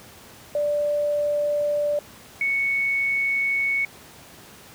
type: tone pair in turn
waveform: sine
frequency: 587.3 / 2217 Hz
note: D5 / C#7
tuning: 0 / 0 cents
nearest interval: octave + major seventh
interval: 2300 cents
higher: second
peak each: -20 dBFS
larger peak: neither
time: 0.55-1.99 / 2.41-3.85 s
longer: neither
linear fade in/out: 2 ms
effects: pink hiss -46 dBFS RMS until 4.74 s + high-pass 80 Hz 12 dB/octave